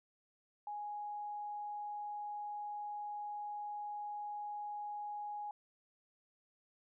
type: tone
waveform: sine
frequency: 830.6 Hz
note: G#5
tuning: in tune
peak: -40 dBFS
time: 0.67-5.51 s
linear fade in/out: 2 ms
effects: none